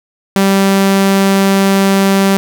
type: tone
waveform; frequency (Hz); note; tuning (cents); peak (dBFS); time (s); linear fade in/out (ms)
sawtooth; 195.2; G3; -7; -4; 0.36-2.37; 0
effects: none